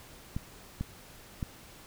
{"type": "clicks", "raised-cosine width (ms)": 5, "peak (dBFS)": -20, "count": 3, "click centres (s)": [0.365, 0.81, 1.428], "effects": ["pink hiss -52 dBFS RMS until 1.86 s"]}